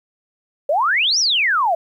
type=exponential two-way sweep; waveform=sine; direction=up then down; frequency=543 to 6000 to 633 Hz; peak=-14 dBFS; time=0.69-1.75 s; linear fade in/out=5 ms; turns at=1.19 s; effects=9-bit